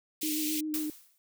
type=high-pass noise; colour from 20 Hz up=white; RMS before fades=-34 dBFS; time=0.21-0.61 s; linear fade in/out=10 ms; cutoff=2200 Hz; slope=48 dB/octave
type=tone with vibrato; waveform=sine; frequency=307.2 Hz; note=D#4; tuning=22 cents flat; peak=-31 dBFS; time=0.23-0.9 s; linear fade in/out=2 ms; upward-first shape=triangle; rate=7.6 Hz; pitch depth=30 cents each way
type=noise with exponential decay; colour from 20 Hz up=blue; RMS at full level=-32 dBFS; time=0.74-1.18 s; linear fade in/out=0 ms; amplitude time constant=95 ms
effects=none